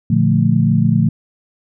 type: chord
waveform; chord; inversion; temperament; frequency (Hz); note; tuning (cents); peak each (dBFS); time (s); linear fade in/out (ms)
sine; Bb major seventh; none; equal; 116.54 / 146.83 / 174.61 / 220; Bb2 / D3 / F3 / A3; 0 / 0 / 0 / 0; -16; 0.1-1.09; 5
effects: none